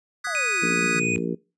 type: chord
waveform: square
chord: G# minor seventh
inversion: second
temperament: equal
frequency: 1244.5 / 1480 / 1661.2 / 1975.5 Hz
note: D#6 / F#6 / G#6 / B6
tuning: 0 / 0 / 0 / 0 cents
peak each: -32 / -31 / -33 / -34 dBFS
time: 0.24-1 s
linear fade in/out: 10 ms
type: exponential sweep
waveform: sine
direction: down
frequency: 736 to 94.3 Hz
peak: -33 dBFS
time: 0.27-1.18 s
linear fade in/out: 0 ms
type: tone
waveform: square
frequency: 2484 Hz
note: D#7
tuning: 3 cents flat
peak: -24 dBFS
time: 0.35-1.16 s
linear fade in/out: 0 ms
type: harmonic tone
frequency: 58 Hz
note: A#1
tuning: 8 cents flat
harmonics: 3 / 4 / 5 / 6 / 7 / 8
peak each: -29 / -30 / -31 / -32 / -32 / -33 dBFS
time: 0.62-1.35 s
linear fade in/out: 10 ms
effects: noise-tail reverb RT60 0.3 s tail -23 dB re dry + resampled to 22050 Hz